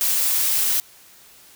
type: noise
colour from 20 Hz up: blue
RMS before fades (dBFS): -20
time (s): 0.01-0.8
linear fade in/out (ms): 0
effects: white hiss -49 dBFS RMS until 1.55 s